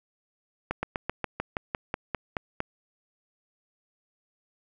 slowing click train, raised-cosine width 0.5 ms, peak -13 dBFS, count 12, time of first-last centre 0.71-2.604 s, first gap 120 ms, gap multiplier 1.07, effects none

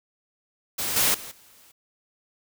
white noise with level steps, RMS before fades -28 / -21 / -39 / -54 dBFS, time 0.78-1.72 s, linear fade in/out 10 ms, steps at 0.96 / 1.14 / 1.31 s, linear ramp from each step 5 ms, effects none

